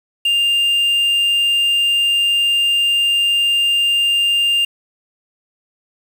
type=tone with quantisation; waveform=triangle; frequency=2801 Hz; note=F7; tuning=4 cents sharp; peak=-11 dBFS; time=0.25-4.65 s; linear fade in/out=5 ms; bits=6; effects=none